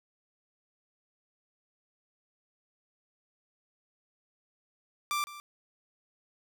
sawtooth tone with echo, 1178 Hz, D6, 5 cents sharp, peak -25 dBFS, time 5.11-5.24 s, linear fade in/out 0 ms, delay 160 ms, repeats 1, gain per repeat -15 dB, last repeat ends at 5.4 s, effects none

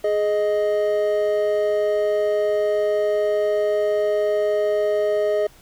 triangle tone pair together, 418.5 / 622.3 Hz, G#4 / D#5, +13 / 0 cents, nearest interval perfect fifth, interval 687 cents, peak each -19 / -18 dBFS, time 0.04-5.47 s, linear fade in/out 5 ms, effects pink hiss -51 dBFS RMS until 5.61 s

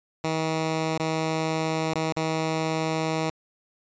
10% pulse tone with dropouts, 159.5 Hz, D#3, 43 cents sharp, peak -16 dBFS, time 0.24-3.3 s, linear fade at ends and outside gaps 2 ms, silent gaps 0.978-0.998 / 1.935-1.956 / 2.124-2.165 s, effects resampled to 16000 Hz

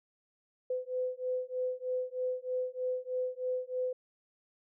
sine beating tone pair, 505 / 508.2 Hz, B4 / B4, +39 / +49 cents, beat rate 3.2 Hz, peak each -35 / -35 dBFS, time 0.7-3.93 s, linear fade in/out 5 ms, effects none

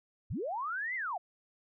sine linear two-way sweep, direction up then down, 54.5 to 2111 to 645 Hz, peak -33 dBFS, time 0.3-1.18 s, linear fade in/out 10 ms, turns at 0.95 s, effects none

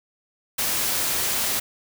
white noise, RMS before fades -24 dBFS, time 0.58-1.6 s, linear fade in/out 10 ms, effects none

